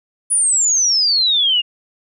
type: exponential sweep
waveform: sine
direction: down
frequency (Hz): 9956 to 2794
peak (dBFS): -12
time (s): 0.3-1.62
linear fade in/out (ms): 20
effects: none